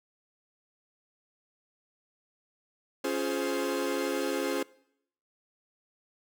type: chord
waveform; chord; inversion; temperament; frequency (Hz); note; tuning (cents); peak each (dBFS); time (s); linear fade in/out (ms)
45% pulse; Db major seventh; none; equal with one note detuned; 277.2 / 349.2 / 420.4 / 523.3; Db4 / F4 / Ab4 / C5; 0 / 0 / +21 / 0; -34; 3.04-4.63; 5
effects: noise-tail reverb RT60 0.7 s tail -22 dB re dry